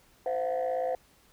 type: tone cluster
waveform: sine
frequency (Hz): 516 / 674 / 731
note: C5 / E5 / F#5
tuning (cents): -24 / +38 / -21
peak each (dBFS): -28 / -32 / -32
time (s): 0.26-0.95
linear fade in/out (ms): 2
effects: tanh soft clip ceiling -23 dBFS + pink hiss -62 dBFS RMS until 1.32 s